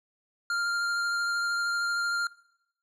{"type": "tone with vibrato", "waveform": "square", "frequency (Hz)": 1396.9, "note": "F6", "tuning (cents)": 0, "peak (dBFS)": -27, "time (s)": [0.5, 2.27], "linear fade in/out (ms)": 2, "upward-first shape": "sine", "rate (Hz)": 13, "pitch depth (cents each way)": 10, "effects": ["noise-tail reverb RT60 0.8 s tail -22 dB re dry", "low-pass 7000 Hz 12 dB/octave"]}